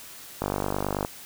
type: click train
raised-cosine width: 1 ms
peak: -12 dBFS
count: 32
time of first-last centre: 0.42-1.049 s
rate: 49.3 Hz
effects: white hiss -44 dBFS RMS until 1.25 s